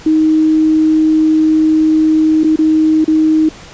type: tone with dropouts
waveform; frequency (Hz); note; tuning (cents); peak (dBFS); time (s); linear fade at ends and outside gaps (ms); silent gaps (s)
sine; 313.5; D#4; +13; -7; 0.06-3.49; 5; 2.436-2.443 / 2.56-2.588 / 3.045-3.078
effects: pink hiss -35 dBFS RMS until 3.73 s + resampled to 16000 Hz